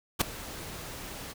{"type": "noise with ADSR envelope", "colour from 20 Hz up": "pink", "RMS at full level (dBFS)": -21, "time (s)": [0.19, 1.34], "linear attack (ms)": 25, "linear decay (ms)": 3, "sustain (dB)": -20, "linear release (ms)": 27, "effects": []}